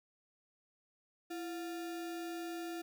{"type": "tone with sample-and-hold", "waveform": "sine", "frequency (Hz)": 335.7, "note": "E4", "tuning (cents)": 32, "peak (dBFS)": -39, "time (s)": [1.3, 2.82], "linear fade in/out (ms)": 10, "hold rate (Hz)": 1050, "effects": []}